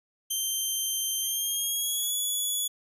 5% pulse tone with pitch glide, 3136 to 3400 Hz, G7 to G#7, 0 to +40 cents, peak -19 dBFS, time 0.3-2.68 s, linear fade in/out 10 ms, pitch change +140 cents, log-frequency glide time 1.2-2.13 s, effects resampled to 32000 Hz

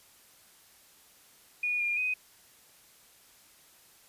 sine tone with pitch steps, 2452 / 2411 / 2502 Hz, D#7 / D7 / D#7, -26 / +45 / +9 cents, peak -27 dBFS, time 1.63-2.14 s, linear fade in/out 5 ms, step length 170 ms, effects white hiss -59 dBFS RMS until 4.08 s + resampled to 32000 Hz

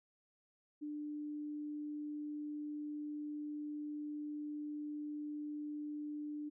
sine tone, 297.5 Hz, D4, 22 cents sharp, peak -40 dBFS, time 0.81-6.5 s, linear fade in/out 20 ms, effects none

